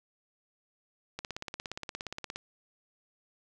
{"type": "click train", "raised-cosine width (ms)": 0.2, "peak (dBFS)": -20, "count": 21, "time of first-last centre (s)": [1.19, 2.36], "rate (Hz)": 17.1, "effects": []}